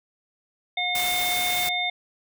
harmonic tone, 720 Hz, F#5, 47 cents flat, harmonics 1 / 3 / 5, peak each -29 / -27 / -27 dBFS, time 0.77-1.9 s, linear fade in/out 5 ms
white noise, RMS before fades -29 dBFS, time 0.95-1.69 s, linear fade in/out 2 ms
effects none

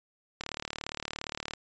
click train, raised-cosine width 0.2 ms, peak -17 dBFS, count 43, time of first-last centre 0.41-1.536 s, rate 37.3 Hz, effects resampled to 16000 Hz

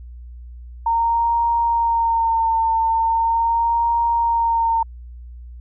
sine tone with vibrato, 918 Hz, A#5, 27 cents flat, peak -15 dBFS, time 0.86-4.83 s, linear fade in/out 5 ms, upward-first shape sine, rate 0.4 Hz, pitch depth 29 cents each way, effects added 60 Hz sine -34 dBFS peak until 5.6 s

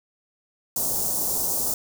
white band-stop noise, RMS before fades -25 dBFS, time 0.76-1.74 s, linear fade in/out 2 ms, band 900 to 5800 Hz, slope 24 dB/octave, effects none

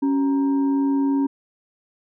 sine tone with frequency modulation, 277.2 Hz, C#4, in tune, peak -17 dBFS, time 0.02-1.27 s, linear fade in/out 10 ms, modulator 657 Hz, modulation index 0.35, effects none

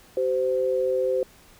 sine tone pair together, 381.8 / 516 Hz, G4 / C5, -46 / -24 cents, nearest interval perfect fourth, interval 522 cents, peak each -26 / -22 dBFS, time 0.17-1.23 s, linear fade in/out 2 ms, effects pink hiss -53 dBFS RMS until 1.59 s

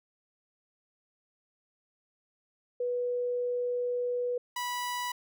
sine / sawtooth tone pair in turn, 490 / 981.7 Hz, B4 / B5, -14 / -11 cents, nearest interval octave, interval 1203 cents, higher second, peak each -28 dBFS, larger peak neither, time 2.8-4.38 / 4.56-5.12 s, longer first, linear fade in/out 5 ms, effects none

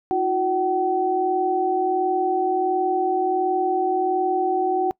sine tone cluster, 323.4 / 364.8 / 760 Hz, E4 / F#4 / F#5, -33 / -24 / +46 cents, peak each -29 / -22 / -21 dBFS, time 0.11-4.91 s, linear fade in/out 0 ms, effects noise-tail reverb RT60 0.1 s tail -24 dB re dry

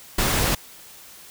pink noise, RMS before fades -21 dBFS, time 0.18-0.55 s, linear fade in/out 5 ms, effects white hiss -45 dBFS RMS until 1.3 s

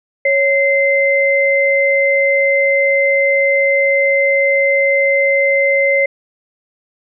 sine tone pair together, 552.2 / 2074 Hz, C#5 / C7, -7 / -16 cents, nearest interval octave + major seventh, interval 2291 cents, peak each -13 dBFS, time 0.25-6.06 s, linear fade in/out 5 ms, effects none

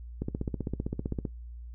click train, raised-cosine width 3 ms, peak -18 dBFS, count 17, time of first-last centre 0.22-1.252 s, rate 15.5 Hz, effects noise-tail reverb RT60 0.1 s tail -18 dB re dry + added 59 Hz sine -40 dBFS peak until 1.74 s

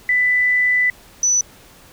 sine tone pair in turn, 1991 / 5966 Hz, B6 / F#8, +14 / +13 cents, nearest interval octave + perfect fifth, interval 1899 cents, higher second, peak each -13 dBFS, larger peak neither, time 0.09-0.9 / 1.23-1.41 s, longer first, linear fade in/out 2 ms, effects pink hiss -46 dBFS RMS until 1.92 s

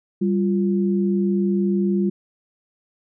sine tone pair together, 195.77 / 349.2 Hz, G3 / F4, -2 / 0 cents, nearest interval minor seventh, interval 1002 cents, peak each -18 / -23 dBFS, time 0.21-2.1 s, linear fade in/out 10 ms, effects none

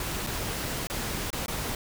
pink noise with dropouts, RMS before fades -32 dBFS, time 0-1.75 s, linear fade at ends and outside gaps 2 ms, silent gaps 0.266-0.27 / 0.871-0.899 / 1.304-1.329 / 1.461-1.481 s, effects none

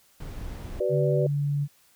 brown noise, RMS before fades -36 dBFS, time 0.2-0.8 s, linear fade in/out 5 ms
sine chord, B minor, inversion second, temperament equal with one note detuned, 379.1 / 493.9 / 587.3 Hz, F#4 / B4 / D5, +42 / 0 / 0 cents, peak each -27 dBFS, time 0.8-1.27 s, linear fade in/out 5 ms
sine tone, 143.7 Hz, D3, 37 cents flat, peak -23 dBFS, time 0.89-1.68 s, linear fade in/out 50 ms
effects white hiss -61 dBFS RMS until 1.95 s

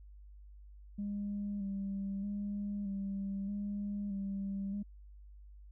sine tone with vibrato, 200 Hz, G3, 35 cents sharp, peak -34 dBFS, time 0.98-4.83 s, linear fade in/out 10 ms, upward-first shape square, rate 0.8 Hz, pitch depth 30 cents each way, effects tanh soft clip ceiling -31 dBFS + added 50 Hz sine -51 dBFS peak until 5.71 s

